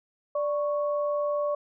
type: tone pair together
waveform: sine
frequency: 587 / 1108.1 Hz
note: D5 / C#6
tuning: -1 / -1 cents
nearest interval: major seventh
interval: 1100 cents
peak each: -25 / -33 dBFS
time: 0.35-1.55 s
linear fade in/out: 5 ms
effects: none